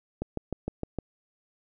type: click train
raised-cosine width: 2 ms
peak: -17 dBFS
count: 6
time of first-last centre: 0.22-0.987 s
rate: 6.52 Hz
effects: none